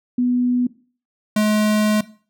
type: tone pair in turn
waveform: sine / square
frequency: 246.9 / 212.5 Hz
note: B3 / G#3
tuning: 0 / +40 cents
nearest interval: minor third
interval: 260 cents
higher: first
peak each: -15 dBFS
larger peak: neither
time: 0.18-0.67 / 1.36-2.01 s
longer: second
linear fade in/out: 5 ms
effects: noise-tail reverb RT60 0.4 s tail -18 dB re dry